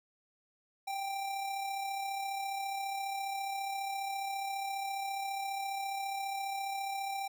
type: tone with amplitude modulation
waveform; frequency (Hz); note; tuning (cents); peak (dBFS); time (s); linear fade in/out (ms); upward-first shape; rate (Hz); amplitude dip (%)
square; 786; G5; +4; -34; 0.87-7.28; 10; sine; 34.7; 35
effects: none